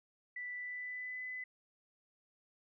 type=tone with pitch glide; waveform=sine; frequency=1975.5 to 2009 Hz; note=B6 to B6; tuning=0 to +29 cents; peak=-40 dBFS; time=0.36-1.44 s; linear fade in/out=5 ms; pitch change=+29 cents; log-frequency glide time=0.54-1.22 s; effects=none